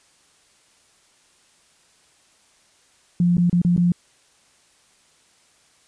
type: tone with dropouts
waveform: sine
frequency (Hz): 174.9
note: F3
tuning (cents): +3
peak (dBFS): -14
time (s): 3.2-3.92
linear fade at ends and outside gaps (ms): 2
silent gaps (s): 3.37-3.38 / 3.497-3.528 / 3.617-3.648 / 3.765-3.777
effects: white hiss -58 dBFS RMS until 5.87 s + resampled to 22050 Hz